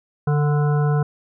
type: harmonic tone with a mistuned harmonic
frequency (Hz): 146.83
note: D3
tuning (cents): 0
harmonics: 1 / 3 / 5 / 7 / 9 / 10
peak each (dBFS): -16 / -26 / -30 / -33 / -35 / -36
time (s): 0.27-1.03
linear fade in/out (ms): 5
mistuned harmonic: 3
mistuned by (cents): +23
effects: none